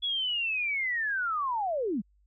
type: linear sweep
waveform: sine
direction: down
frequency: 3400 to 175.1 Hz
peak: -27 dBFS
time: 0.02-2.02 s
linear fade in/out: 20 ms
effects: added 50 Hz sine -62 dBFS peak until 2.26 s